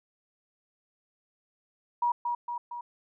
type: tone with echo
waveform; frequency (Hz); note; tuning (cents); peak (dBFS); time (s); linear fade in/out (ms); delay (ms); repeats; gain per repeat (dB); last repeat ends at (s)
sine; 958; A#5; +47; -23; 2.02-2.12; 5; 230; 3; -4; 2.81
effects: none